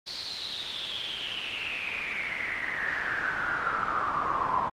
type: noise with band-pass filter sweep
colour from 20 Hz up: brown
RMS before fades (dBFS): -31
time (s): 0.06-4.7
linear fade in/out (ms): 20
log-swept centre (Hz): 4500 to 990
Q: 9.2
effects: Opus 32 kbps